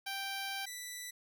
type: tone pair in turn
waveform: 10% pulse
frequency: 784 / 1975.6 Hz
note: G5 / B6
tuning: 0 / 0 cents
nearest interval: octave + major third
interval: 1600 cents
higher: second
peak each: -29 / -33 dBFS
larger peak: first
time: 0.06-0.66 / 0.66-1.11 s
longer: first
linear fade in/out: 10 ms
effects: none